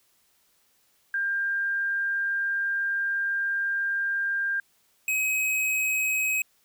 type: tone pair in turn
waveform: sine / square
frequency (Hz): 1597 / 2540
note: G6 / D#7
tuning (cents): +32 / +35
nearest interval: minor sixth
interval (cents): 803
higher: second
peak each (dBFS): -24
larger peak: neither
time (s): 1.14-4.6 / 5.08-6.42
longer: first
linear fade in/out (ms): 2
effects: white hiss -66 dBFS RMS until 6.64 s